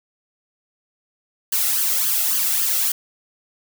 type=noise with flanger; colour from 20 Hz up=blue; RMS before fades=-20 dBFS; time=1.52-2.92 s; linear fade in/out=5 ms; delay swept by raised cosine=0.63 to 1.53 ms; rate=3.6 Hz; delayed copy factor=+0.7; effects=none